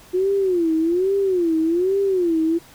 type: tone with vibrato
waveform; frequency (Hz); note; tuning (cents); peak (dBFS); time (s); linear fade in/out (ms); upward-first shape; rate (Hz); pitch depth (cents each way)
sine; 355.9; F4; +33; -16; 0.13-2.59; 20; sine; 1.2; 190
effects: pink hiss -47 dBFS RMS until 2.74 s